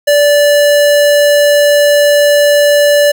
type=tone; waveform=square; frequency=582 Hz; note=D5; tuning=16 cents flat; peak=-6 dBFS; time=0.07-3.12 s; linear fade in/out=10 ms; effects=none